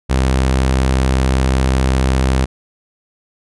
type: tone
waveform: sawtooth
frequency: 65.3 Hz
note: C2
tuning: 3 cents flat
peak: -8 dBFS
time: 0.09-2.46 s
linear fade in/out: 20 ms
effects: resampled to 24000 Hz